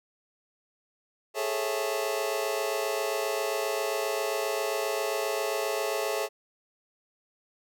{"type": "chord", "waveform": "sawtooth", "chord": "A major seventh", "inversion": "third", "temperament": "just", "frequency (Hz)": [412.5, 440, 550, 660], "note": ["G#4", "A4", "C#5", "E5"], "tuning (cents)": [-12, 0, -14, 2], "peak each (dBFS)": -29, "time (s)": [1.34, 6.29], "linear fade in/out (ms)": 50, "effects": []}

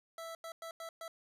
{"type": "tone bursts at uneven times", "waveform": "25% pulse", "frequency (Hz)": 659.3, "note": "E5", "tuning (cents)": 0, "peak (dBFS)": -39, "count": 5, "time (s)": [[0.18, 0.35], [0.44, 0.52], [0.62, 0.71], [0.8, 0.89], [1.01, 1.08]], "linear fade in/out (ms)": 2, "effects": ["resampled to 32000 Hz", "12-bit"]}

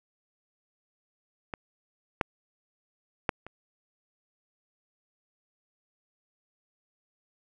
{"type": "clicks", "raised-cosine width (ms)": 0.5, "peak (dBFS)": [-19, -9, -9, -27], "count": 4, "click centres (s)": [1.538, 2.212, 3.292, 3.466], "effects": []}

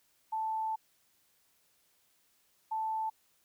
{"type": "tone bursts at uneven times", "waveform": "sine", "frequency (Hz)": 880, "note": "A5", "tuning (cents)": 0, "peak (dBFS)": -31, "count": 2, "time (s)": [[0.32, 0.76], [2.71, 3.1]], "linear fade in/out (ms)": 10, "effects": ["white hiss -71 dBFS RMS until 3.44 s"]}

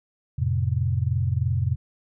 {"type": "tone cluster", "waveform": "sine", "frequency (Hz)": [88.7, 111.8, 131.9], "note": ["F2", "A2", "C3"], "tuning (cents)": [27, 28, 14], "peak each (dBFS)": -25, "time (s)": [0.38, 1.76], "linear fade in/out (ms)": 10, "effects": []}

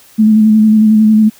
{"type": "tone with vibrato", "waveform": "sine", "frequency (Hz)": 216.3, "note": "A3", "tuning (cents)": -29, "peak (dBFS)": -4, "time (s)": [0.18, 1.3], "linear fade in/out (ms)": 20, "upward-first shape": "square", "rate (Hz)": 11, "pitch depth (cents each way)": 21, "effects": ["white hiss -43 dBFS RMS until 1.39 s"]}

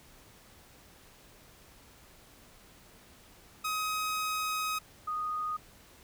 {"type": "tone pair in turn", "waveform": ["sawtooth", "sine"], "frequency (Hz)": [1263, 1239.2], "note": ["D#6", "D#6"], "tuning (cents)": [26, -7], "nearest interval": "unison", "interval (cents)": 33, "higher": "first", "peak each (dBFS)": [-27, -31], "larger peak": "first", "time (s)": [[3.64, 4.79], [5.07, 5.57]], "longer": "first", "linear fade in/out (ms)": 10, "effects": ["pink hiss -57 dBFS RMS until 6.03 s"]}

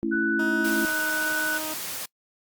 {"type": "chord", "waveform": "sine", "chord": "A major", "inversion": "none", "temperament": "equal with one note detuned", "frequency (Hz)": [220, 277.2, 332.5], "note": ["A3", "C#4", "E4"], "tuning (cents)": [0, 0, 15], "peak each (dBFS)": [-29, -30, -26], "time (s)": [0.03, 0.85], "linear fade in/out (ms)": 0}
{"type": "tone", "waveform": "sine", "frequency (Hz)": 1488, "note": "F#6", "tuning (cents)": 9, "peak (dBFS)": -24, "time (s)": [0.11, 1.59], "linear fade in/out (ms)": 20}
{"type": "tone with pitch glide", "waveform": "15% pulse", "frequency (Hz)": [316.3, 311.8], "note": ["D#4", "D#4"], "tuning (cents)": [29, 4], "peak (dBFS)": -26, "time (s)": [0.39, 1.74], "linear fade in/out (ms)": 5, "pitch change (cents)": -25, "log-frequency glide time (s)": [0.71, 1.01]}
{"type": "high-pass noise", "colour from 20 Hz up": "white", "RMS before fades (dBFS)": -33, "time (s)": [0.64, 2.06], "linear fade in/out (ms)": 10, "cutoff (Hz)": 100, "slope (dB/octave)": 12}
{"effects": ["noise-tail reverb RT60 0.1 s tail -24 dB re dry", "Opus 48 kbps"]}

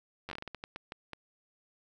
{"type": "slowing click train", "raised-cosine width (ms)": 0.3, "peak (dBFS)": -24, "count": 13, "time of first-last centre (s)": [0.29, 1.133], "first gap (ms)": 10, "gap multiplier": 1.32, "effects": ["11-bit"]}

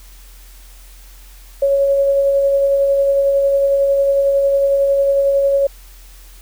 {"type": "tone with tremolo", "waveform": "sine", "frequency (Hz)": 555, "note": "C#5", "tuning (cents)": 2, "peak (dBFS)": -10, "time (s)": [1.62, 5.67], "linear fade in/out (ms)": 5, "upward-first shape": "sine", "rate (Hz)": 11, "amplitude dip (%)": 25, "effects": ["added 43 Hz sine -38 dBFS peak until 6.41 s", "white hiss -46 dBFS RMS until 6.41 s"]}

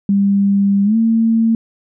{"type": "tone with pitch glide", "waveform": "sine", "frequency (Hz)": [199.1, 226.1], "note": ["G3", "A3"], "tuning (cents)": [27, 47], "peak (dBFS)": -10, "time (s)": [0.09, 1.55], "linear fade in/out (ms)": 2, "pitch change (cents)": 220, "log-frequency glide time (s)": [0.84, 0.96], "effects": []}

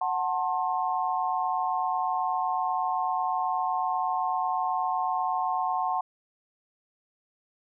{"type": "chord", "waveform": "sine", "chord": "F# diminished", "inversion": "none", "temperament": "just", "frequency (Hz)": [740, 888, 1065.6], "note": ["F#5", "A5", "C6"], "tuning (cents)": [0, 16, 31], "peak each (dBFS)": [-28, -30, -30], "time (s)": [0.01, 6.01], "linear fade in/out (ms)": 5, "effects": []}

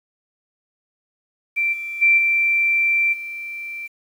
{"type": "tone with level steps", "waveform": "sine", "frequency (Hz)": 2349, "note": "D7", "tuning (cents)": 0, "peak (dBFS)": [-17, -26, -11, -15, -28], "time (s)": [1.56, 3.88], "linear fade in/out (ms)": 20, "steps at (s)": [1.72, 2.01, 2.17, 3.12], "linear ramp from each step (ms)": 20, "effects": ["8-bit"]}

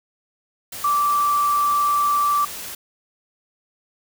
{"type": "tone in noise", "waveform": "sine", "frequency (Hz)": 1166, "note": "D6", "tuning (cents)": -13, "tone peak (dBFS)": -16, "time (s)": [0.84, 2.45], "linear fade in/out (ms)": 5, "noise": "white", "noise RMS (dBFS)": -33, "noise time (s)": [0.72, 2.75], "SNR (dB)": 14, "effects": []}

